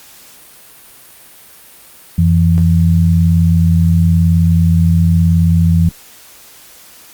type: tone pair together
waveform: sine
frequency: 88.5 / 167.54 Hz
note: F2 / E3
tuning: +23 / +28 cents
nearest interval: major seventh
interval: 1105 cents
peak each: -10 dBFS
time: 2.18-5.89 s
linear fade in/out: 5 ms
effects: white hiss -40 dBFS RMS until 7.13 s + Opus 48 kbps